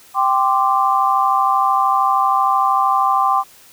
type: chord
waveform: sine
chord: G suspended fourth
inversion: none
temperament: equal with one note detuned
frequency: 784 / 1041.7 / 1174.7 Hz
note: G5 / C6 / D6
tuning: 0 / -8 / 0 cents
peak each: -17 dBFS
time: 0.14-3.44 s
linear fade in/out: 50 ms
effects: white hiss -46 dBFS RMS until 3.72 s